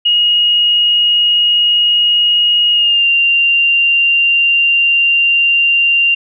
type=tone with pitch glide; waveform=sine; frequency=2879 to 2779 Hz; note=F#7 to F7; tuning=-48 to -9 cents; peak=-8 dBFS; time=0.05-6.15 s; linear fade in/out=10 ms; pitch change=-61 cents; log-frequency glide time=2.72-3.07 s; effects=none